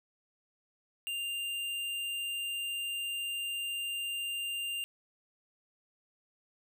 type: tone with tanh clipping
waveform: sine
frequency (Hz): 2794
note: F7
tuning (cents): 0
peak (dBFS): -35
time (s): 1.07-4.84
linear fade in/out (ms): 0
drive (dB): 16
effects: none